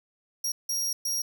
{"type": "tone bursts at uneven times", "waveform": "sawtooth", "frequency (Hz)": 5630, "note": "F8", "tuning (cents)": 13, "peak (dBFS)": -24, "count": 3, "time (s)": [[0.44, 0.52], [0.69, 0.93], [1.05, 1.22]], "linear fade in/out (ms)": 5, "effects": []}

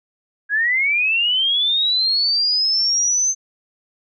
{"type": "linear sweep", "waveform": "sine", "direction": "up", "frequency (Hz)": [1625, 6272], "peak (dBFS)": -15, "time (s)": [0.49, 3.35], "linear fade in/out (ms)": 50, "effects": []}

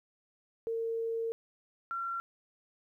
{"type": "tone pair in turn", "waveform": "sine", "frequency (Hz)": [455.8, 1365.9], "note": ["A#4", "F6"], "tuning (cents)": [-39, -39], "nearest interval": "octave + perfect fifth", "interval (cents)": 1900, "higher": "second", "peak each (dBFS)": [-31, -33], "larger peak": "first", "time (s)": [[0.67, 1.32], [1.91, 2.2]], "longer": "first", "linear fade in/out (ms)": 0, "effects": ["12-bit"]}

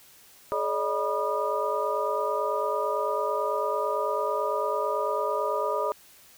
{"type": "tone cluster", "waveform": "sine", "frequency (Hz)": [423.3, 567, 616, 973, 1217], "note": ["G#4", "C#5", "D#5", "B5", "D#6"], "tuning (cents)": [33, 39, -17, -26, -39], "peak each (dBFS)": -31, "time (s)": [0.52, 5.92], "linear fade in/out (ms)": 0, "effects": ["white hiss -54 dBFS RMS until 6.37 s"]}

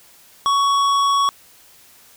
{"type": "tone with hard clipping", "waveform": "sine", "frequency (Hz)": 1118, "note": "C#6", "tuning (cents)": 14, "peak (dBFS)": -16, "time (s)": [0.46, 1.29], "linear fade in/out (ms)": 0, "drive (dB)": 12, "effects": ["white hiss -49 dBFS RMS until 2.16 s"]}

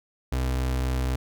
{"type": "tone", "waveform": "35% pulse", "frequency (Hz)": 64, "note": "C2", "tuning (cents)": -38, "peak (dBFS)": -22, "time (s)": [0.32, 1.16], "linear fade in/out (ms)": 5, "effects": []}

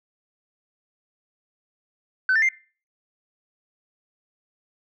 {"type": "tone with pitch steps", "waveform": "sine", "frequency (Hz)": [1519, 1785.7, 2099], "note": ["F#6", "A6", "C7"], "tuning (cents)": [45, 25, 5], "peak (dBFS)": -15, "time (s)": [2.29, 2.488], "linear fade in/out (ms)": 2, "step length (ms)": 66, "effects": ["noise-tail reverb RT60 0.4 s tail -23 dB re dry", "tanh soft clip ceiling -14 dBFS"]}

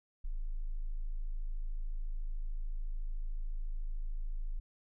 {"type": "tone", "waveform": "sine", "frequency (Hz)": 26.88, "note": "A0", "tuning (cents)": -39, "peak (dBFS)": -33, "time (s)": [0.24, 4.6], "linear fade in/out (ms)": 10, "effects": []}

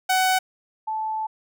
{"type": "tone pair in turn", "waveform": ["sawtooth", "sine"], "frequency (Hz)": [749, 873.1], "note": ["F#5", "A5"], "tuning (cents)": [21, -14], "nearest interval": "minor third", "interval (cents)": 265, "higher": "second", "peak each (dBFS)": [-14, -24], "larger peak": "first", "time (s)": [[0.09, 0.39], [0.87, 1.27]], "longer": "second", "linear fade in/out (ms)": 10, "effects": []}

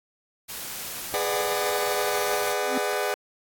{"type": "noise", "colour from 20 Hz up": "white", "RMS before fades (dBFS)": -35, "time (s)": [0.48, 2.54], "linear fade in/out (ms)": 20}
{"type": "chord", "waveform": "sawtooth", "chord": "G# half-diminished seventh", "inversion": "none", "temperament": "just", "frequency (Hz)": [415.3, 498.4, 598, 747.5], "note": ["G#4", "B4", "D5", "F#5"], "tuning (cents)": [0, 16, 31, 17], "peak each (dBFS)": [-25, -27, -26, -27], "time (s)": [1.14, 3.14], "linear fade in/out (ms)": 0}
{"type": "tone with exponential growth", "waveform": "square", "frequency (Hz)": 261.6, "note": "C4", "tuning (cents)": 0, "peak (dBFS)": -24, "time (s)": [2.59, 2.78], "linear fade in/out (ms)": 5, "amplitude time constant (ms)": 40}
{"effects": ["AAC 64 kbps"]}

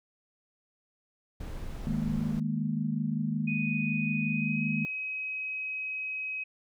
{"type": "noise", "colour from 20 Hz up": "brown", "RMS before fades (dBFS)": -38, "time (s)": [1.4, 2.4], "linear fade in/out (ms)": 5}
{"type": "chord", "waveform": "sine", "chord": "D# suspended fourth", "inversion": "none", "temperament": "equal", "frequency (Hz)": [155.56, 207.7, 233.1], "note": ["D#3", "G#3", "A#3"], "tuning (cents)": [0, 0, 0], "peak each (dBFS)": -32, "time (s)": [1.87, 4.85], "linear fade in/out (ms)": 0}
{"type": "tone with pitch glide", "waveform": "sine", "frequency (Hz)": [2489, 2538], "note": ["D#7", "D#7"], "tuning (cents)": [0, 34], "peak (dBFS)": -32, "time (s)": [3.47, 6.44], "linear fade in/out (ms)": 10, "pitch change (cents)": 34, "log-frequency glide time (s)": [4.29, 4.63]}
{"effects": []}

